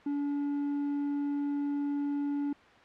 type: tone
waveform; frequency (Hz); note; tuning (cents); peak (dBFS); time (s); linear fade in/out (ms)
triangle; 286.5; D4; -43; -27; 0.06-2.53; 5
effects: white hiss -55 dBFS RMS until 2.84 s + low-pass 2000 Hz 12 dB/octave